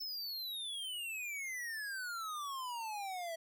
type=exponential sweep; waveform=square; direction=down; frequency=5320 to 648 Hz; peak=-40 dBFS; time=0-3.36 s; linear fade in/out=10 ms; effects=none